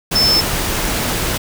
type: tone in noise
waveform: sine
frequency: 5274 Hz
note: E8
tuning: in tune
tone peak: -11 dBFS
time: 0.15-0.41 s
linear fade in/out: 10 ms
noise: pink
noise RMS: -19 dBFS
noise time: 0.11-1.38 s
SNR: +5 dB
effects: none